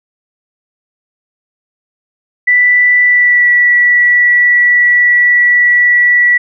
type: tone with pitch glide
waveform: sine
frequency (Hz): 1975.5 to 1949.4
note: B6 to B6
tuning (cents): 0 to -23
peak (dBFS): -5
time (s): 2.47-6.38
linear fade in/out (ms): 10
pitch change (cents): -23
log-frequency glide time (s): 3.04-3.5
effects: none